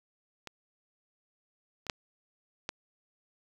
clicks, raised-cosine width 0.2 ms, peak -24 / -27 / -11 / -16 dBFS, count 4, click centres 0.473 / 1.867 / 1.898 / 2.691 s, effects 8-bit

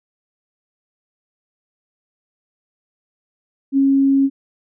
sine tone, 273.3 Hz, C#4, 24 cents flat, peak -11 dBFS, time 3.72-4.3 s, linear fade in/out 50 ms, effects none

